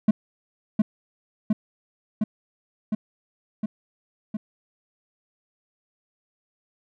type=tone with echo; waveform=triangle; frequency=214.4 Hz; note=A3; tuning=45 cents flat; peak=-11 dBFS; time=0.08-0.11 s; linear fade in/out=5 ms; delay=710 ms; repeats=6; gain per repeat=-2 dB; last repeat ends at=4.37 s; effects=none